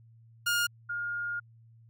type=tone pair in turn; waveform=sawtooth / sine; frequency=1419 / 1419 Hz; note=F6 / F6; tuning=+27 / +27 cents; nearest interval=unison; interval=0 cents; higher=neither; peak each=-22 / -31 dBFS; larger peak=first; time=0.46-0.67 / 0.89-1.4 s; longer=second; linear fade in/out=10 ms; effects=added 114 Hz sine -54 dBFS peak until 1.89 s